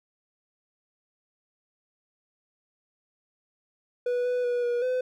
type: tone with pitch steps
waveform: triangle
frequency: 490.2 / 495 / 486.5 / 481 / 507 Hz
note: B4 / B4 / B4 / B4 / B4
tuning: -13 / +4 / -26 / -46 / +45 cents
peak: -22 dBFS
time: 4.06-5.01 s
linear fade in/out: 5 ms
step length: 190 ms
effects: none